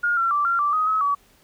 sine tone with pitch steps, 1423 / 1359 / 1168 / 1377 / 1168 / 1255 / 1283 / 1139 Hz, F6 / F6 / D6 / F6 / D6 / D#6 / E6 / C#6, +32 / -48 / -10 / -25 / -10 / +15 / -47 / +47 cents, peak -18 dBFS, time 0.03-1.15 s, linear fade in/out 10 ms, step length 140 ms, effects pink hiss -57 dBFS RMS until 1.43 s

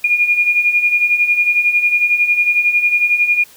sine beating tone pair, 2422 / 2433 Hz, D#7 / D#7, -47 / -39 cents, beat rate 11 Hz, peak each -18 / -12 dBFS, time 0.04-3.44 s, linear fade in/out 5 ms, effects white hiss -44 dBFS RMS until 3.56 s

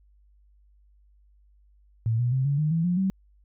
sine tone with pitch steps, 113 / 121.81 / 131.31 / 141.55 / 152.59 / 164.49 / 177.32 / 191.14 Hz, A2 / B2 / C3 / C#3 / D#3 / E3 / F3 / G3, +47 / -23 / +7 / +37 / -33 / -3 / +27 / -43 cents, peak -21 dBFS, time 2.06-3.1 s, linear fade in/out 0 ms, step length 130 ms, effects added 50 Hz sine -56 dBFS peak until 3.44 s

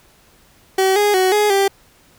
30% pulse tone with pitch steps, 381.1 / 413.3 / 373.4 / 418.3 / 393.5 Hz, G4 / G#4 / F#4 / G#4 / G4, -49 / -8 / +16 / +12 / +7 cents, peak -10 dBFS, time 0.78-1.68 s, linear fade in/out 5 ms, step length 180 ms, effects pink hiss -52 dBFS RMS until 2.18 s

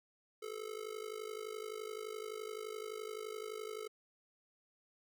square tone with amplitude modulation, 433.1 Hz, A4, 27 cents flat, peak -39 dBFS, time 0.42-3.88 s, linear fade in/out 10 ms, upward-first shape sine, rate 51.7 Hz, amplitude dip 85%, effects none

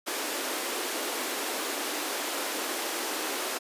pink high-pass noise, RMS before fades -32 dBFS, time 0.06-3.59 s, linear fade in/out 20 ms, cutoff 270 Hz, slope 48 dB/octave, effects resampled to 32000 Hz

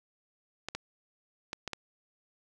clicks, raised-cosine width 0.2 ms, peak -18 dBFS, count 5, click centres 0.686 / 0.75 / 1.531 / 1.677 / 1.733 s, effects none

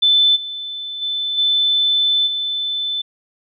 sine tone with level steps, 3520 Hz, A7, in tune, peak -10 / -25 / -19 / -13 / -19 dBFS, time 0.02-3.02 s, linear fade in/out 10 ms, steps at 0.35 / 1.01 / 1.37 / 2.26 s, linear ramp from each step 20 ms, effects none

